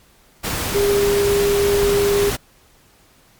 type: tone in noise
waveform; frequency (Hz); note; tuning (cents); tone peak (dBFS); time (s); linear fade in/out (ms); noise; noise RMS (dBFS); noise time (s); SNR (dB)
sine; 404.1; G#4; -47; -14; 0.74-2.31; 20; pink; -23; 0.43-2.37; +6
effects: pink hiss -53 dBFS RMS until 3.39 s + MP3 96 kbps